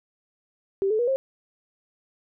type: tone with pitch steps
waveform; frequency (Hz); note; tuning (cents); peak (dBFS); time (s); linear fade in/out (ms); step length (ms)
sine; 390.7 / 433.5 / 481 / 533.7; G4 / A4 / B4 / C5; -6 / -26 / -46 / +34; -20; 0.82-1.16; 0; 85
effects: none